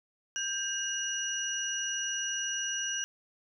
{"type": "tone cluster", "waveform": "sine", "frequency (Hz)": [1582, 2866, 5860], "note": ["G6", "F7", "F#8"], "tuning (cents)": [15, 44, -18], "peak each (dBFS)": [-36, -36, -34], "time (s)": [0.36, 3.04], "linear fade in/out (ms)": 0, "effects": []}